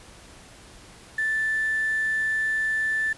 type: tone with quantisation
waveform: sine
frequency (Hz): 1760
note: A6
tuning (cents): 0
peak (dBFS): -22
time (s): 1.18-3.13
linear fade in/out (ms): 5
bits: 7
effects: pink hiss -48 dBFS RMS until 3.17 s + resampled to 24000 Hz